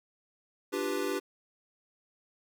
square chord, G dominant seventh, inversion second, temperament equal, 293.7 / 349.2 / 392 / 493.9 Hz, D4 / F4 / G4 / B4, 0 / 0 / 0 / 0 cents, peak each -37 / -38 / -34 / -38 dBFS, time 0.72-1.2 s, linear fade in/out 20 ms, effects none

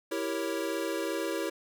square chord, E diminished seventh, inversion none, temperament equal, 329.6 / 392 / 466.2 / 554.4 Hz, E4 / G4 / Bb4 / Db5, 0 / 0 / 0 / 0 cents, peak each -35 / -37 / -38 / -37 dBFS, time 0.11-1.5 s, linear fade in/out 10 ms, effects none

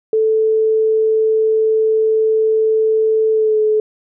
sine tone with pitch glide, 439 to 430 Hz, A4 to A4, -4 to -40 cents, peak -11 dBFS, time 0.13-3.8 s, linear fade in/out 2 ms, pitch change -36 cents, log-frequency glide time 3.32-3.59 s, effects none

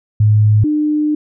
sine tone pair in turn, 106.3 / 301.3 Hz, G#2 / D4, +41 / +44 cents, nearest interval octave + tritone, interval 1803 cents, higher second, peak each -7 / -12 dBFS, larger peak first, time 0.2-0.64 / 0.64-1.15 s, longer second, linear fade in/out 5 ms, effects none

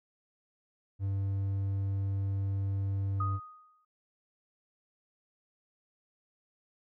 triangle tone, 98 Hz, G2, in tune, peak -27 dBFS, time 0.99-3.4 s, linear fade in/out 50 ms
sine tone with exponential decay, 1244.5 Hz, D#6, in tune, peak -30 dBFS, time 3.2-3.85 s, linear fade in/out 5 ms, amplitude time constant 140 ms
effects none

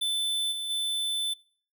square tone with level steps, 3520 Hz, A7, in tune, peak -26 / -31 / -27 dBFS, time 0.01-1.34 s, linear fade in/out 10 ms, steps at 0.51 / 0.69 s, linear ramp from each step 20 ms, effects noise-tail reverb RT60 0.5 s tail -25 dB re dry

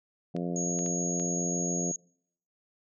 harmonic tone, 87.2 Hz, F2, 2 cents flat, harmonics 2 / 3 / 4 / 5 / 6 / 7 / 8, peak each -32 / -36 / -38 / -40 / -42 / -43 / -44 dBFS, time 0.34-1.92 s, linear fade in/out 10 ms
clicks, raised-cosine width 0.2 ms, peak -29 dBFS, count 4, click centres 0.365 / 0.79 / 0.862 / 1.198 s
sine tone, 6630 Hz, G#8, 4 cents flat, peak -31 dBFS, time 0.56-1.96 s, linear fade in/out 2 ms
effects noise-tail reverb RT60 0.7 s tail -26 dB re dry

